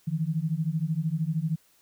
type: beating tone pair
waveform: sine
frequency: 153.2 / 166.2 Hz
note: D#3 / E3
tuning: -27 / +15 cents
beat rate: 13 Hz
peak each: -28 dBFS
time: 0.07-1.56 s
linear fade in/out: 10 ms
effects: white hiss -63 dBFS RMS until 1.81 s